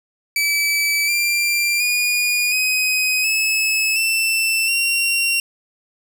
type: tone with pitch steps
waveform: sawtooth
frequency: 2304 / 2373 / 2444 / 2517 / 2592 / 2670 / 2749 Hz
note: D7 / D7 / D#7 / D#7 / E7 / E7 / F7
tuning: -34 / +17 / -32 / +19 / -30 / +22 / -28 cents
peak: -13 dBFS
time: 0.36-5.4 s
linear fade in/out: 2 ms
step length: 720 ms
effects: none